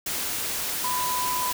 sine tone in noise, 997 Hz, B5, 16 cents sharp, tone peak -26 dBFS, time 0.84-1.52 s, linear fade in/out 5 ms, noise white, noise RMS -29 dBFS, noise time 0.06-1.53 s, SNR 0 dB, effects none

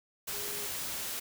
sine tone in noise, 412.1 Hz, G#4, 13 cents flat, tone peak -45 dBFS, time 0.33-0.67 s, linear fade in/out 10 ms, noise white, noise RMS -37 dBFS, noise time 0.27-1.2 s, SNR -11 dB, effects none

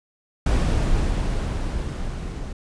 brown noise with level ramp, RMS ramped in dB -18 to -31 dBFS, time 0.46-2.53 s, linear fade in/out 5 ms, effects resampled to 22050 Hz

